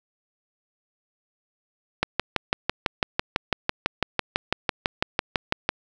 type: click train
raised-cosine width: 0.3 ms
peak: -4 dBFS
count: 23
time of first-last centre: 2.03-5.691 s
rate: 6.01 Hz
effects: none